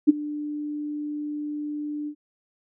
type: tone with ADSR envelope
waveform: sine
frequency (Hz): 296.8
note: D4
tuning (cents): +18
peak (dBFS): -8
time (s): 0.07-2.15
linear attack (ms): 23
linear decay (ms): 19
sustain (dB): -20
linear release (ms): 75
effects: none